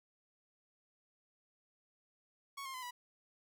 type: tone with pitch steps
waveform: sawtooth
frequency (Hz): 1108.7 / 1063.5 / 1020.2 / 978.7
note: C#6 / C6 / C6 / B5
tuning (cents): 0 / +28 / -44 / -16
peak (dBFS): -39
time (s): 2.57-2.91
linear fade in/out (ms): 10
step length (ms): 85
effects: none